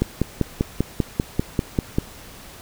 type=click train; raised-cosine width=3 ms; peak=-5 dBFS; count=11; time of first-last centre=0.02-1.985 s; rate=5.09 Hz; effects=pink hiss -42 dBFS RMS until 2.61 s